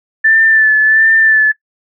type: tone with vibrato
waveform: sine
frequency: 1760 Hz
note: A6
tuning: in tune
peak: -6 dBFS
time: 0.24-1.52 s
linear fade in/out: 10 ms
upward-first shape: sine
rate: 1.4 Hz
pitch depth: 31 cents each way
effects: noise-tail reverb RT60 0.1 s tail -19 dB re dry